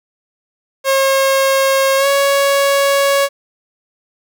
sawtooth tone with pitch glide, 540 to 557.4 Hz, C#5 to C#5, -45 to +9 cents, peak -7 dBFS, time 0.84-3.29 s, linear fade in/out 50 ms, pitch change +54 cents, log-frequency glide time 1.97-2.07 s, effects 8-bit

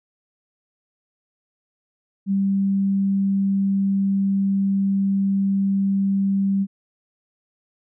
sine tone, 196 Hz, G3, in tune, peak -17 dBFS, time 2.26-6.67 s, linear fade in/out 50 ms, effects none

